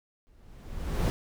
brown noise with exponential growth, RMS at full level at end -21 dBFS, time 0.27-1.1 s, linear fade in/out 0 ms, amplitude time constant 180 ms, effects none

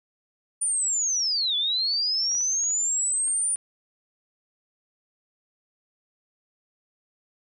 sine linear two-way sweep, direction down then up, 9397 to 3400 to 9397 Hz, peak -22 dBFS, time 0.61-3.56 s, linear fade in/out 10 ms, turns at 1.56 s
clicks, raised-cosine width 0.3 ms, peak -32 dBFS, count 7, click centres 2.316 / 2.35 / 2.409 / 2.638 / 2.706 / 3.28 / 3.559 s
effects none

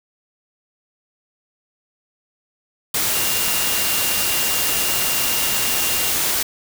sine tone in noise, 2796 Hz, F7, 1 cent sharp, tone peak -28 dBFS, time 3.14-6.1 s, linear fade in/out 5 ms, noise white, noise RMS -20 dBFS, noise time 2.94-6.43 s, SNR -11 dB, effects none

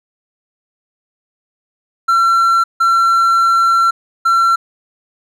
triangle tone bursts at uneven times, 1356 Hz, E6, 49 cents sharp, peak -7 dBFS, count 3, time 2.08-2.64 / 2.8-3.91 / 4.25-4.56 s, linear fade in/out 10 ms, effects none

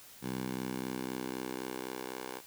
10% pulse tone with high-pass filter sweep, 63.9 Hz, C2, 40 cents flat, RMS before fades -39 dBFS, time 0.21-2.42 s, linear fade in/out 50 ms, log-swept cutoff 160 to 520 Hz, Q 1.3, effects white hiss -54 dBFS RMS until 2.46 s

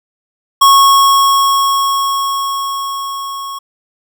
square tone with level ramp, 1100 Hz, C#6, 14 cents flat, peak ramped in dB -4 to -23 dBFS, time 0.61-3.59 s, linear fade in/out 10 ms, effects none

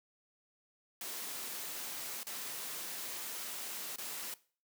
white noise with dropouts, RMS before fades -42 dBFS, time 1.01-4.34 s, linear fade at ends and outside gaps 2 ms, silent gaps 2.232-2.268 / 3.96-3.983 s, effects noise-tail reverb RT60 0.4 s tail -19 dB re dry + high-pass 200 Hz 12 dB/octave

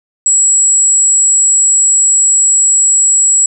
sine tone, 7750 Hz, B8, 34 cents flat, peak -6 dBFS, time 0.26-3.46 s, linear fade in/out 2 ms, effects none

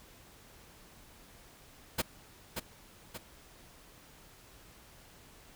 pink noise with echo, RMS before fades -30 dBFS, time 1.98-2.02 s, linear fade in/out 10 ms, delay 580 ms, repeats 2, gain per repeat -6 dB, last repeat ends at 3.18 s, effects pink hiss -57 dBFS RMS until 5.55 s

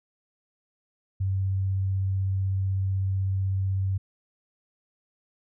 sine tone with vibrato, 96 Hz, G2, 36 cents flat, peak -23 dBFS, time 1.2-3.98 s, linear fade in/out 10 ms, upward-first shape triangle, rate 16 Hz, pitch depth 10 cents each way, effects none

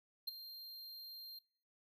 square tone with ADSR envelope, 4186 Hz, C8, in tune, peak -36 dBFS, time 0.27-1.39 s, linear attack 11 ms, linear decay 15 ms, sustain -13 dB, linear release 6 ms, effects noise-tail reverb RT60 0.5 s tail -23 dB re dry

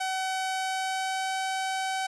sawtooth tone with pitch glide, 757 to 762.3 Hz, F#5 to G5, +39 to -49 cents, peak -24 dBFS, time 0-2.07 s, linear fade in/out 10 ms, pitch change +12 cents, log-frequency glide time 0.47-1.37 s, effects resampled to 24000 Hz

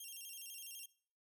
5% pulse tone with vibrato, 2975 Hz, F#7, 9 cents sharp, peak -40 dBFS, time 0-0.86 s, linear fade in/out 5 ms, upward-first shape square, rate 12 Hz, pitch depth 130 cents each way, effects noise-tail reverb RT60 0.5 s tail -20 dB re dry

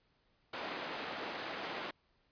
pink band-pass noise, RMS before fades -42 dBFS, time 0.53-1.91 s, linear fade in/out 5 ms, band 360 to 3500 Hz, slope 12 dB/octave, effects pink hiss -74 dBFS RMS until 2.31 s + resampled to 11025 Hz

